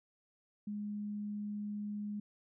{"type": "tone", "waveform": "sine", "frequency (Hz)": 207.5, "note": "G#3", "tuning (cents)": -1, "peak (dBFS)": -37, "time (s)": [0.67, 2.2], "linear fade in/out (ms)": 5, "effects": []}